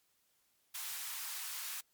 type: high-pass noise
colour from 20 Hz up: white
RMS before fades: -42 dBFS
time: 0.74-1.81 s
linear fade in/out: 10 ms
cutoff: 890 Hz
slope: 24 dB/octave
effects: white hiss -75 dBFS RMS until 1.93 s + MP3 96 kbps